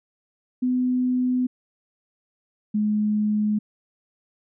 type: tone pair in turn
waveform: sine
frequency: 251.7 / 211.1 Hz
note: B3 / G#3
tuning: +33 / +29 cents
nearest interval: minor third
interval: 304 cents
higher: first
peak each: -19 dBFS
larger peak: neither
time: 0.62-1.47 / 2.74-3.59 s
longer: neither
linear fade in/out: 10 ms
effects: none